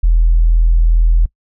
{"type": "tone", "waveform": "sine", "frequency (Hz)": 41.2, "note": "E1", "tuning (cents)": 0, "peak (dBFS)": -6, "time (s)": [0.03, 1.26], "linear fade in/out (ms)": 10, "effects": ["noise-tail reverb RT60 0.1 s tail -23 dB re dry", "tanh soft clip ceiling -2 dBFS"]}